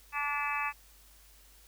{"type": "harmonic tone", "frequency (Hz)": 289.6, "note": "D4", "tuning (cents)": -24, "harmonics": [3, 4, 5, 6, 7, 8, 9], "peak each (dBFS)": [-37, -35, -44, -39, -41, -40, -36], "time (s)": [0.12, 0.73], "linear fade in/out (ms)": 50, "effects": ["added 50 Hz sine -59 dBFS peak until 1.67 s", "white hiss -60 dBFS RMS until 1.67 s"]}